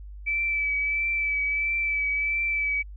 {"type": "tone with vibrato", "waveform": "sine", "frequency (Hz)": 2309, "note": "D7", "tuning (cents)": -30, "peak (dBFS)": -23, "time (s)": [0.26, 2.83], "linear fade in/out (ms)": 20, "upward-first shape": "triangle", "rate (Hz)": 1.5, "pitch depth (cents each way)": 29, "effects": ["added 50 Hz sine -38 dBFS peak until 2.96 s"]}